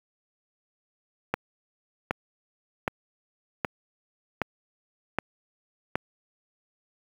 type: click train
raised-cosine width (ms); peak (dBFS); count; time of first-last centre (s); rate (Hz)
0.5; -9; 7; 1.34-5.955; 1.3
effects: high-pass 80 Hz 12 dB/octave + 7-bit